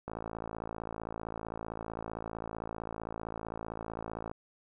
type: click train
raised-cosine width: 1 ms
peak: -24 dBFS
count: 236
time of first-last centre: 0.08-4.314 s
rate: 55.5 Hz
effects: none